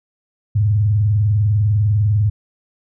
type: tone with vibrato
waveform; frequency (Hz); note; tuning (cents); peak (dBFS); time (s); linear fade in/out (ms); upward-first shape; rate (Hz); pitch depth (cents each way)
sine; 103.83; G#2; 0; -12; 0.55-2.3; 10; sine; 20; 190
effects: none